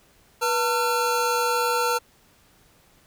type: tone cluster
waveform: square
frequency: 485.6 / 902 / 1360 Hz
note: B4 / A5 / F6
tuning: -29 / +43 / -46 cents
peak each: -26 dBFS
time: 0.41-1.99 s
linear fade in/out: 20 ms
effects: pink hiss -58 dBFS RMS until 3.06 s